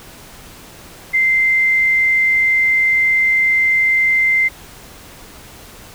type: tone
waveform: sine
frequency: 2083 Hz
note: C7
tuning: 8 cents flat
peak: -11 dBFS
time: 1.13-4.49 s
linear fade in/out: 20 ms
effects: pink hiss -39 dBFS RMS until 5.94 s